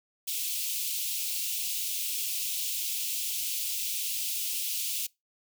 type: high-pass noise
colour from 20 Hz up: white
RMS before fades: -32 dBFS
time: 0.27-5.07 s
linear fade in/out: 10 ms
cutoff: 2500 Hz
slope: 48 dB/octave
effects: noise-tail reverb RT60 0.2 s tail -23 dB re dry